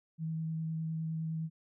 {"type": "tone with vibrato", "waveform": "sine", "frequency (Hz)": 160.6, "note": "E3", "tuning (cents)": -45, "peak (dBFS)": -33, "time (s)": [0.18, 1.5], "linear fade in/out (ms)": 50, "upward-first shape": "triangle", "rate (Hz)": 9.8, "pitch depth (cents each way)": 13, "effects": []}